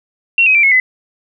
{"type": "tone with pitch steps", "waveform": "sine", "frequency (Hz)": [2731, 2533, 2350, 2180, 2022], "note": ["F7", "D#7", "D7", "C#7", "B6"], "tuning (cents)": [-39, 30, 1, -29, 40], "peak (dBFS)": -7, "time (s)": [0.38, 0.8], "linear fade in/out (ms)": 2, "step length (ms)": 84, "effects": []}